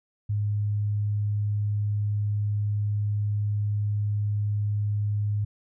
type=tone; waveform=sine; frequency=103.83 Hz; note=G#2; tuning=in tune; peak=-23 dBFS; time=0.29-5.45 s; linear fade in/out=10 ms; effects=none